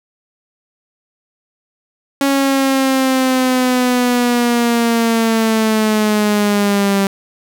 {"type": "linear sweep", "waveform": "sawtooth", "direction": "down", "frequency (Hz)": [277.2, 196], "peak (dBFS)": -8, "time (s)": [2.21, 7.07], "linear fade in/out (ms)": 2, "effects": []}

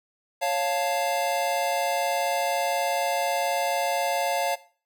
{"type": "chord", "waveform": "square", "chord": "Db augmented", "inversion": "none", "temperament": "equal", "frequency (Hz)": [554.4, 698.5, 880], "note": ["Db5", "F5", "A5"], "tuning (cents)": [0, 0, 0], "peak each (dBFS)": [-29, -27, -30], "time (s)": [0.41, 4.56], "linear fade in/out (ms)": 20, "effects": ["noise-tail reverb RT60 0.4 s tail -17 dB re dry"]}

